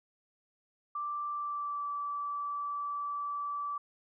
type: tone with pitch glide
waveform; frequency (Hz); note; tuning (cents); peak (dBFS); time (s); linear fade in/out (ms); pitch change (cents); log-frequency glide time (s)
sine; 1174.7 to 1157.9; D6 to D6; 0 to -25; -33; 0.95-3.78; 5; -25; 1.31-1.87
effects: none